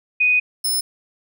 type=tone pair in turn; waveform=sine / 15% pulse; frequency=2489 / 5232 Hz; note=D#7 / E8; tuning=0 / -14 cents; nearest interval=octave + minor second; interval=1286 cents; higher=second; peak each=-13 dBFS; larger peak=neither; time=0.2-0.4 / 0.64-0.81 s; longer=first; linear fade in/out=10 ms; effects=none